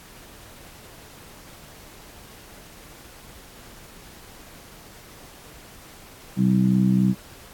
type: harmonic tone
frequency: 63.7 Hz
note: C2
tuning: 46 cents flat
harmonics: 2 / 3 / 4 / 5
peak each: -23 / -17 / -29 / -29 dBFS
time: 6.36-7.15 s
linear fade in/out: 50 ms
effects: pink hiss -46 dBFS RMS until 7.53 s + AAC 64 kbps